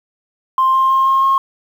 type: tone with pitch steps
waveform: sine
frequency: 1051 / 1057.7 / 1064.4 / 1071.2 / 1078.1 Hz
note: C6 / C6 / C6 / C6 / C#6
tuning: +7 / +18 / +29 / +40 / -49 cents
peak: -9 dBFS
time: 0.58-1.38 s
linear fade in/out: 2 ms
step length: 160 ms
effects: tanh soft clip ceiling -6 dBFS + 7-bit